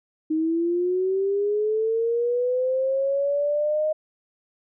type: linear sweep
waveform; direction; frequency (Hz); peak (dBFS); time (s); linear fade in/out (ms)
sine; up; 310.5 to 622.3; -20; 0.3-3.93; 10
effects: none